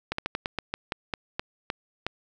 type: slowing click train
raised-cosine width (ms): 0.3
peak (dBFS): -12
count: 12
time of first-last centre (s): 0.12-2.066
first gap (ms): 64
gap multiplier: 1.19
effects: none